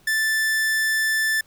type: tone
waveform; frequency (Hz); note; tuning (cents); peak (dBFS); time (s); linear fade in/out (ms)
45% pulse; 1760; A6; 0; -19; 0.07-1.41; 5
effects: pink hiss -57 dBFS RMS until 1.46 s